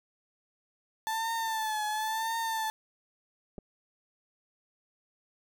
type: tone with vibrato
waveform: 35% pulse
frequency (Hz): 880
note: A5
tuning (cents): 0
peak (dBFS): -28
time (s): 1.07-2.7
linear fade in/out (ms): 0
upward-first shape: triangle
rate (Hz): 0.96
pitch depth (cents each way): 70
type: clicks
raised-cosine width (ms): 2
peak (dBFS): -29 / -33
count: 2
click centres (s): 3.582 / 3.587
effects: none